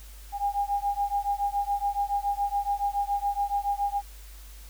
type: beating tone pair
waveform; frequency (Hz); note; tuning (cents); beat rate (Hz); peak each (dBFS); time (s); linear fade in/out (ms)
sine; 805 / 812.1; G5 / G#5; +46 / -39; 7.1; -28; 0.32-4.02; 50
effects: added 50 Hz sine -43 dBFS peak until 4.69 s + white hiss -52 dBFS RMS until 4.69 s